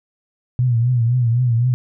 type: tone with vibrato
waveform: sine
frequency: 120.6 Hz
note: B2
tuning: 41 cents flat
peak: -13 dBFS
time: 0.59-1.74 s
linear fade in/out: 0 ms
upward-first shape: triangle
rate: 3.9 Hz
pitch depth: 110 cents each way
effects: none